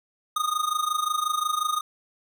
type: tone with amplitude modulation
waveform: square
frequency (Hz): 1233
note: D#6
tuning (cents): -16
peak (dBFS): -21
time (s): 0.36-1.81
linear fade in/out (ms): 5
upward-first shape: sine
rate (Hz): 25.6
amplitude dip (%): 80
effects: none